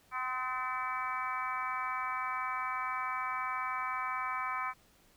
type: harmonic tone with a mistuned harmonic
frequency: 254.7 Hz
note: C4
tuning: 46 cents flat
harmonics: 3 / 4 / 5 / 6 / 7 / 8 / 9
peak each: -44 / -37 / -37 / -46 / -45 / -50 / -41 dBFS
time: 0.11-4.74 s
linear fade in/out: 50 ms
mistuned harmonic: 4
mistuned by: +22 cents
effects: pink hiss -65 dBFS RMS until 5.16 s